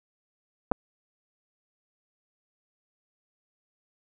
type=clicks; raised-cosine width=1 ms; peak=-11 dBFS; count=2; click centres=0.715 / 0.719 s; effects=none